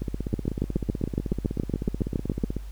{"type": "two click trains", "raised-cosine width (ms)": 3, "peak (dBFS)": [-11, -16], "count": [16, 42], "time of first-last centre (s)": [[0.34, 2.438], [0.02, 2.567]], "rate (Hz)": [7.15, 16.1], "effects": ["added 50 Hz sine -35 dBFS peak until 2.71 s", "pink hiss -55 dBFS RMS until 2.71 s"]}